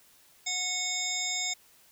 harmonic tone, 732 Hz, F#5, 19 cents flat, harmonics 1 / 3 / 5 / 7 / 9 / 10, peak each -43 / -35 / -35 / -37 / -38 / -34 dBFS, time 0.46-1.54 s, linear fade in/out 10 ms, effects white hiss -60 dBFS RMS until 1.91 s

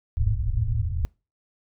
white low-pass noise, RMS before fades -24 dBFS, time 0.17-1.05 s, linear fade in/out 0 ms, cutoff 120 Hz, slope 96 dB/octave, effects noise-tail reverb RT60 0.3 s tail -26 dB re dry

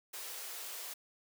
white high-pass noise, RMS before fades -44 dBFS, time 0.13-0.94 s, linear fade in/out 10 ms, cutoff 390 Hz, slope 24 dB/octave, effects none

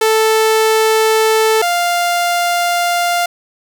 sawtooth tone pair in turn, 440 / 698.5 Hz, A4 / F5, 0 / 0 cents, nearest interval minor sixth, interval 800 cents, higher second, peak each -6 / -9 dBFS, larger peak first, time 0.01-1.62 / 1.62-3.26 s, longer second, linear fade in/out 5 ms, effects none

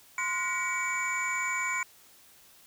sine tone cluster, 1040 / 1450 / 1911 / 2264 / 7010 Hz, C6 / F#6 / A#6 / C#7 / A8, -11 / -35 / +43 / +36 / -7 cents, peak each -33 / -36 / -38 / -30 / -38 dBFS, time 0.18-1.83 s, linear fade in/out 2 ms, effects tanh soft clip ceiling -20 dBFS + white hiss -57 dBFS RMS until 2.66 s

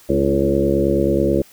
harmonic tone with a mistuned harmonic, 69.3 Hz, C#2, in tune, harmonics 1 / 2 / 3 / 4 / 5 / 6 / 7 / 8, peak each -25 / -25 / -22 / -25 / -19 / -23 / -23 / -22 dBFS, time 0.09-1.42 s, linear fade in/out 5 ms, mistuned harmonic 5, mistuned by -32 cents, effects white hiss -48 dBFS RMS until 1.52 s

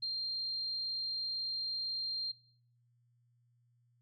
sine tone, 4186 Hz, C8, in tune, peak -34 dBFS, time 0.02-2.32 s, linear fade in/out 10 ms, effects noise-tail reverb RT60 0.6 s tail -21 dB re dry + added 120 Hz sine -69 dBFS peak until 4.01 s

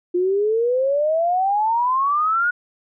sine exponential sweep, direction up, 349.2 to 1468 Hz, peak -16 dBFS, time 0.14-2.51 s, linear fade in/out 10 ms, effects none

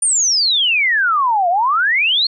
sine exponential two-way sweep, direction down then up, 9397 to 674 to 4386 Hz, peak -12 dBFS, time 0.02-2.27 s, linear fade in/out 5 ms, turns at 1.49 s, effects none

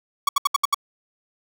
45% pulse tone bursts, 1123 Hz, C#6, 22 cents sharp, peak -15 dBFS, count 6, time 0.27-0.745 s, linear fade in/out 5 ms, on 20 ms, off 71 ms, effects none

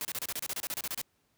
white noise bursts, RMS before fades -35 dBFS, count 15, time 0.01-1.015 s, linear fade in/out 0 ms, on 39 ms, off 30 ms, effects pink hiss -73 dBFS RMS until 1.37 s + high-pass 60 Hz 12 dB/octave

